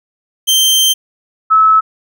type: tone pair in turn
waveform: sawtooth / sine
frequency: 3136 / 1299.2 Hz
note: G7 / E6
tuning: 0 / -26 cents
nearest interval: octave + minor third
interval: 1526 cents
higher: first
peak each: -5 dBFS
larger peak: neither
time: 0.47-0.94 / 1.5-1.81 s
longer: first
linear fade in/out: 20 ms
effects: none